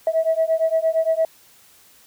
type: beating tone pair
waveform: sine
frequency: 643 / 651.7 Hz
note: E5 / E5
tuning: -43 / -20 cents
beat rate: 8.7 Hz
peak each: -19 dBFS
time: 0.07-1.25 s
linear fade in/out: 2 ms
effects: tanh soft clip ceiling -10 dBFS + white hiss -52 dBFS RMS until 2.06 s